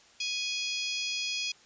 harmonic tone with a mistuned harmonic, 830.6 Hz, G#5, in tune, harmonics 3 / 4 / 5 / 6 / 7 / 8, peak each -35 / -36 / -41 / -36 / -42 / -43 dBFS, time 0.2-1.52 s, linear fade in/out 5 ms, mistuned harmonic 5, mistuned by +52 cents, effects white hiss -58 dBFS RMS until 1.65 s + resampled to 16000 Hz

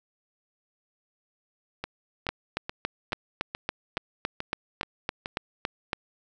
two click trains, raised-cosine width 0.3 ms, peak -16 / -11 dBFS, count 9 / 14, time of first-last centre 1.84-5.259 / 2.29-5.931 s, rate 2.34 / 3.57 Hz, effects none

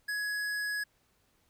sine tone with hard clipping, 1677 Hz, G#6, 16 cents sharp, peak -33 dBFS, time 0.08-0.84 s, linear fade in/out 10 ms, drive 14 dB, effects pink hiss -71 dBFS RMS until 1.49 s

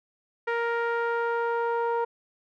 sawtooth tone with low-pass filter sweep, 467.6 Hz, A#4, 5 cents sharp, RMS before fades -27 dBFS, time 0.47-2.05 s, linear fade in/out 10 ms, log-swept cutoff 1800 to 1000 Hz, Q 2.1, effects none

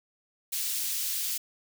white high-pass noise, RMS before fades -31 dBFS, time 0.52-1.38 s, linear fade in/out 10 ms, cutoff 3300 Hz, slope 12 dB/octave, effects none

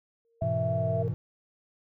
sine tone with exponential growth, 461.5 Hz, A#4, 17 cents flat, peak -30 dBFS, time 0.25-1.08 s, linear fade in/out 0 ms, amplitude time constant 180 ms
sine tone with vibrato, 660 Hz, E5, 2 cents sharp, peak -28 dBFS, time 0.41-1.03 s, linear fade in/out 10 ms, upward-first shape triangle, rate 3.8 Hz, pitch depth 13 cents each way
triangle chord, E major, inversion first, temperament just, 103.01 / 123.61 / 164.81 Hz, G#2 / B2 / E3, -14 / +2 / 0 cents, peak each -30 / -29 / -32 dBFS, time 0.42-1.14 s, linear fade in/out 0 ms
effects none

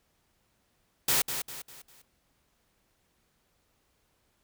white noise with echo, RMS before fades -25 dBFS, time 1.08-1.22 s, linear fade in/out 5 ms, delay 200 ms, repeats 4, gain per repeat -8 dB, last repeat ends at 2.02 s, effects pink hiss -72 dBFS RMS until 4.43 s

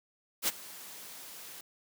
white noise with ADSR envelope, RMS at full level -27 dBFS, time 0.42-1.61 s, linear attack 59 ms, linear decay 26 ms, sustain -20 dB, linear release 4 ms, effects high-pass 150 Hz 12 dB/octave

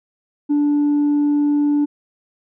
triangle tone with tanh clipping, 292 Hz, D4, 10 cents flat, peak -14 dBFS, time 0.49-1.86 s, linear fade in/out 20 ms, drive 6 dB, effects none

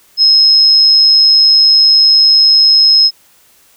sine tone, 5150 Hz, E8, 41 cents flat, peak -4 dBFS, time 0.17-3.11 s, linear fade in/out 50 ms, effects white hiss -48 dBFS RMS until 3.76 s

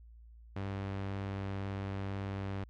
sawtooth tone, 98 Hz, G2, in tune, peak -32 dBFS, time 0.56-2.64 s, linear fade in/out 5 ms, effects added 57 Hz sine -52 dBFS peak until 2.69 s + low-pass 3000 Hz 12 dB/octave

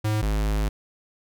square tone pair in turn, 107.2 / 52.29 Hz, A2 / G#1, -45 / +13 cents, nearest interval octave, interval 1242 cents, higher first, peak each -22 dBFS, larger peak neither, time 0.04-0.22 / 0.22-0.69 s, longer second, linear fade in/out 10 ms, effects none

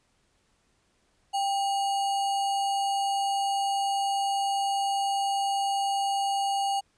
sine tone with sample-and-hold, 790 Hz, G5, 13 cents sharp, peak -24 dBFS, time 1.33-6.81 s, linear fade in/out 20 ms, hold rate 3675 Hz, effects pink hiss -69 dBFS RMS until 6.97 s + resampled to 22050 Hz

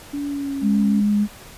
sine tone with pitch glide, 286.1 to 274.1 Hz, D4 to C#4, -45 to -19 cents, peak -23 dBFS, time 0.13-1.01 s, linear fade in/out 10 ms, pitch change -74 cents, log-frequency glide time 0.27-0.62 s
sine tone with vibrato, 207.1 Hz, G#3, 5 cents flat, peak -15 dBFS, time 0.61-1.28 s, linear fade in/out 50 ms, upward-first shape triangle, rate 6.7 Hz, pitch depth 11 cents each way
effects pink hiss -42 dBFS RMS until 1.57 s + resampled to 32000 Hz

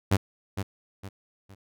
sawtooth tone with echo, 98 Hz, G2, in tune, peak -15 dBFS, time 0.11-0.17 s, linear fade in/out 10 ms, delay 460 ms, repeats 3, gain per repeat -9 dB, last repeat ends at 1.55 s, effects none

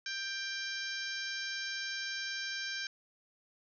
harmonic tone with a mistuned harmonic, 789 Hz, G5, 11 cents sharp, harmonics 2 / 3 / 4 / 5 / 6 / 7 / 8, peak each -39 / -45 / -46 / -45 / -46 / -44 / -49 dBFS, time 0.06-2.87 s, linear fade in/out 2 ms, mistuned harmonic 7, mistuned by -35 cents, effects none

